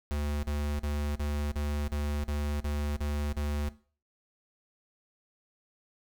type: tone bursts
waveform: square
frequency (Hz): 73.42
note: D2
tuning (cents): 0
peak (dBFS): -30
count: 10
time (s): 0.11-3.688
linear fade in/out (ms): 0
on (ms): 320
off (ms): 42
effects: noise-tail reverb RT60 0.4 s tail -17 dB re dry